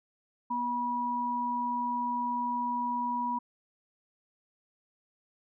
sine tone pair together, 242.7 / 970.8 Hz, B3 / B5, -30 / -30 cents, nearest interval 2 octaves, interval 2400 cents, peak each -36 / -29 dBFS, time 0.5-3.39 s, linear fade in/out 10 ms, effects none

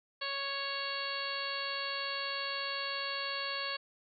harmonic tone, 554.4 Hz, C#5, in tune, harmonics 1 / 2 / 3 / 4 / 5 / 6 / 7 / 8, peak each -44 / -41 / -41 / -45 / -42 / -45 / -46 / -40 dBFS, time 0.21-3.77 s, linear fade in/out 10 ms, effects none

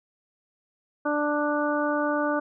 harmonic tone, 295.1 Hz, D4, 8 cents sharp, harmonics 1 / 2 / 3 / 4 / 5, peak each -27 / -27 / -32 / -31 / -31 dBFS, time 1.05-2.4 s, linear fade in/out 10 ms, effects none

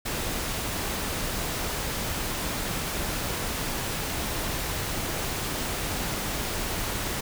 pink noise, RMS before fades -30 dBFS, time 0.05-7.21 s, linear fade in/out 10 ms, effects none

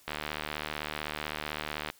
click train, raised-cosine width 0.3 ms, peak -17 dBFS, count 139, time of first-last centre 0.08-1.901 s, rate 75.8 Hz, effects white hiss -60 dBFS RMS until 1.99 s

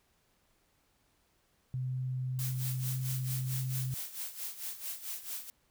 sine tone with pitch glide, 128.4 to 129.29 Hz, C3 to C3, -32 to -20 cents, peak -32 dBFS, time 1.74-3.94 s, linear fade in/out 0 ms, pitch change +12 cents, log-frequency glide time 2.7-2.96 s
blue noise with tremolo, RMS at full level -38 dBFS, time 2.39-5.5 s, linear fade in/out 0 ms, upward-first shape sine, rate 4.5 Hz, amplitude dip 75%
effects pink hiss -72 dBFS RMS until 5.7 s

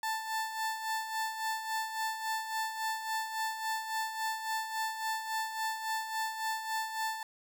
30% pulse tone with tremolo, 884 Hz, A5, 8 cents sharp, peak -28 dBFS, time 0.03-7.23 s, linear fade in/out 2 ms, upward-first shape sine, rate 3.6 Hz, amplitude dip 60%, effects none

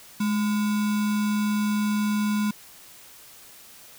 sine tone with sample-and-hold, 210 Hz, G#3, 19 cents sharp, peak -21 dBFS, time 0.2-2.51 s, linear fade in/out 5 ms, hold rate 1225 Hz, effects white hiss -48 dBFS RMS until 3.98 s

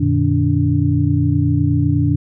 sine tone cluster, 91.1 / 119 / 150.6 / 289.8 Hz, F#2 / A#2 / D3 / D4, -26 / +36 / +44 / -23 cents, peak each -18 dBFS, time 0-2.16 s, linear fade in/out 10 ms, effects none

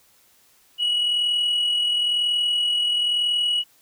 sine tone pair together, 2925 / 2966 Hz, F#7 / F#7, -21 / +4 cents, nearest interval unison, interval 25 cents, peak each -17 / -28 dBFS, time 0.78-3.64 s, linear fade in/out 50 ms, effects tanh soft clip ceiling -17 dBFS + white hiss -58 dBFS RMS until 3.81 s

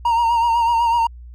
triangle tone with vibrato, 932.3 Hz, A#5, in tune, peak -12 dBFS, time 0.05-1.07 s, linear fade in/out 5 ms, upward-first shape sine, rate 8 Hz, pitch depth 43 cents each way, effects added 60 Hz sine -35 dBFS peak until 1.34 s

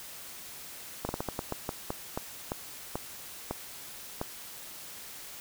slowing click train, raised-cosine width 1 ms, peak -17 dBFS, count 14, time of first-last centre 1.05-4.214 s, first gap 40 ms, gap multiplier 1.27, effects white hiss -45 dBFS RMS until 5.4 s

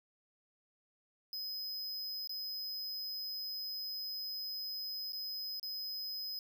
square tone with dropouts, 5050 Hz, D#8, 25 cents sharp, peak -39 dBFS, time 1.33-6.39 s, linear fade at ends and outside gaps 1 ms, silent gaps 2.274-2.294 / 5.122-5.131 / 5.597-5.629 s, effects none

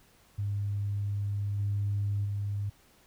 sine tone with level steps, 101.4 Hz, G#2, 41 cents flat, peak -28 / -26 / -29 dBFS, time 0.38-2.7 s, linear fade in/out 10 ms, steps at 1.58 / 2.24 s, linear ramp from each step 20 ms, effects tanh soft clip ceiling -22 dBFS + pink hiss -62 dBFS RMS until 3.06 s

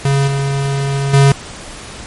square tone with level steps, 138.59 Hz, C#3, in tune, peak -11 / -15 / -6 dBFS, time 0.05-1.32 s, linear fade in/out 2 ms, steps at 0.27 / 1.13 s, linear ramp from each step 10 ms, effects pink hiss -31 dBFS RMS until 2.06 s + MP3 48 kbps

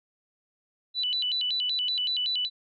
sine tone with vibrato, 3439 Hz, A7, 40 cents flat, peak -25 dBFS, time 0.94-2.5 s, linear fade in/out 50 ms, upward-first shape square, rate 5.3 Hz, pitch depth 250 cents each way, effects none

